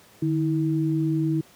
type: tone pair together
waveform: sine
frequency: 151.62 / 321.7 Hz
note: D#3 / E4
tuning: -44 / -42 cents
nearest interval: octave + minor second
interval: 1302 cents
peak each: -23 dBFS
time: 0.22-1.41 s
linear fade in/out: 5 ms
effects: pink hiss -53 dBFS RMS until 1.55 s + high-pass 100 Hz 12 dB/octave